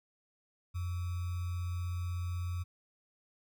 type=tone with sample-and-hold; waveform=sine; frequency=88.4 Hz; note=F2; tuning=22 cents sharp; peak=-33 dBFS; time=0.74-2.64 s; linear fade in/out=20 ms; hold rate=1225 Hz; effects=none